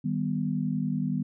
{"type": "chord", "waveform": "sine", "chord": "Eb augmented", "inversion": "none", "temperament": "equal", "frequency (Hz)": [155.56, 196, 246.9], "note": ["Eb3", "G3", "B3"], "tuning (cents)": [0, 0, 0], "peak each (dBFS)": -30, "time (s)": [0.04, 1.23], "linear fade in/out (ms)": 10, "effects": []}